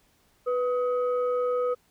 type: tone pair together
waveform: sine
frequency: 493.9 / 1262.7 Hz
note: B4 / D#6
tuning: 0 / +25 cents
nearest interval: octave + major third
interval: 1625 cents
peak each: -23 / -31 dBFS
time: 0.46-1.75 s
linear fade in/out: 20 ms
effects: tanh soft clip ceiling -17 dBFS + pink hiss -65 dBFS RMS until 1.9 s